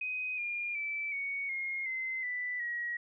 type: tone with pitch steps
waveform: sine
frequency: 2509 / 2412 / 2319 / 2230 / 2144 / 2062 / 1982.2 / 1905.9 Hz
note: D#7 / D7 / D7 / C#7 / C7 / C7 / B6 / A#6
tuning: +14 / +46 / -22 / +10 / +42 / -26 / +6 / +38 cents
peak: -33 dBFS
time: 0.01-2.97 s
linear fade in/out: 5 ms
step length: 370 ms
effects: none